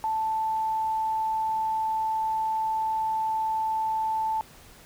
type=tone; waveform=sine; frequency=880 Hz; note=A5; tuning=in tune; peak=-24 dBFS; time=0.04-4.41 s; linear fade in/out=0 ms; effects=pink hiss -51 dBFS RMS until 4.85 s